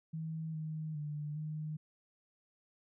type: tone with pitch steps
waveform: sine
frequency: 160 / 156.4 / 148.9 / 154 Hz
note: D#3 / D#3 / D3 / D#3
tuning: +49 / +9 / +24 / -17 cents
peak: -37 dBFS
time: 0.13-1.77 s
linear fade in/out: 10 ms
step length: 410 ms
effects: none

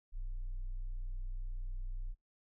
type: tone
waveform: sine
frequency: 30.87 Hz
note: B0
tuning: in tune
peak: -34 dBFS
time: 0.12-2.15 s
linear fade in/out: 50 ms
effects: noise-tail reverb RT60 0.2 s tail -26 dB re dry + tanh soft clip ceiling -36 dBFS

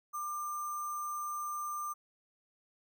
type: tone with sample-and-hold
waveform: sine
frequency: 1192 Hz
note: D6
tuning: 25 cents sharp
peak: -35 dBFS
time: 0.13-1.94 s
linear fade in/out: 20 ms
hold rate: 7350 Hz
effects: none

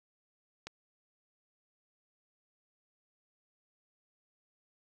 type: click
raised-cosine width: 0.2 ms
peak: -24 dBFS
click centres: 0.67 s
effects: none

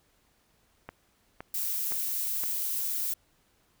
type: click train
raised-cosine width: 0.5 ms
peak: -24 dBFS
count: 4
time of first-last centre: 0.89-2.436 s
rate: 1.94 Hz
type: noise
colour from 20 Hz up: violet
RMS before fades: -31 dBFS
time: 1.54-3.14 s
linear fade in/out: 5 ms
effects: pink hiss -68 dBFS RMS until 3.8 s

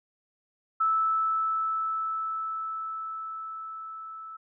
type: tone with level ramp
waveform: sine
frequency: 1312 Hz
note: E6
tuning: 9 cents flat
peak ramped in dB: -21 to -39 dBFS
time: 0.8-4.37 s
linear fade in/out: 10 ms
effects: none

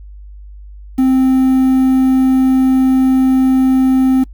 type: tone with quantisation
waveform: triangle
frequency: 261.6 Hz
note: C4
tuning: in tune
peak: -6 dBFS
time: 0.98-4.24 s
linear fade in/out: 10 ms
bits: 6
effects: noise-tail reverb RT60 0.1 s tail -24 dB re dry + added 50 Hz sine -31 dBFS peak until 4.33 s

